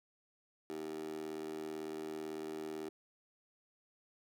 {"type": "tone with high-pass filter", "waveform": "15% pulse", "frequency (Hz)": 78, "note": "D#2", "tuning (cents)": 5, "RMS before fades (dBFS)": -43, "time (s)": [0.7, 2.89], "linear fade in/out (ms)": 0, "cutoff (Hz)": 370, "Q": 5.9, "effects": []}